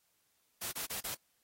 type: noise bursts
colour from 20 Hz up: white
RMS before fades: -39 dBFS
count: 4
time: 0.61-1.149 s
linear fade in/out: 10 ms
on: 110 ms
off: 33 ms
effects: white hiss -75 dBFS RMS until 1.43 s + AAC 48 kbps